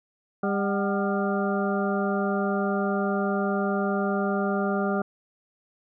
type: harmonic tone with a mistuned harmonic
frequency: 200 Hz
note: G3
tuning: 35 cents sharp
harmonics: 1 / 2 / 3 / 4 / 6 / 7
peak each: -26 / -29 / -31 / -32 / -34 / -34 dBFS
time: 0.43-5.02 s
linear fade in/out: 5 ms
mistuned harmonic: 4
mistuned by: -100 cents
effects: none